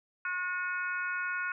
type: harmonic tone with a mistuned harmonic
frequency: 361.9 Hz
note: F#4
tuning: 38 cents flat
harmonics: 3 / 4 / 5 / 6 / 7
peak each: -40 / -32 / -44 / -45 / -42 dBFS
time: 0.25-1.52 s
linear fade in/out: 2 ms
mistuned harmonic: 6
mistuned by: +29 cents
effects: none